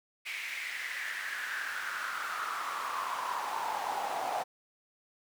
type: noise with high-pass filter sweep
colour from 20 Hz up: brown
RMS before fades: -36 dBFS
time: 0.25-4.44 s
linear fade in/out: 20 ms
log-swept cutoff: 2300 to 730 Hz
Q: 5.3
effects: none